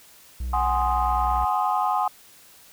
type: tone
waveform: triangle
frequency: 61.74 Hz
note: B1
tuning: in tune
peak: -24 dBFS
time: 0.4-1.45 s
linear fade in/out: 5 ms
type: chord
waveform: sine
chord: Ab dominant seventh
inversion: third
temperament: equal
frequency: 740 / 830.6 / 1046.5 / 1244.5 Hz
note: Gb5 / Ab5 / C6 / Eb6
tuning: 0 / 0 / 0 / 0 cents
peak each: -25 / -24 / -26 / -27 dBFS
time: 0.53-2.08 s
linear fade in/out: 5 ms
effects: tanh soft clip ceiling -11 dBFS + white hiss -51 dBFS RMS until 2.72 s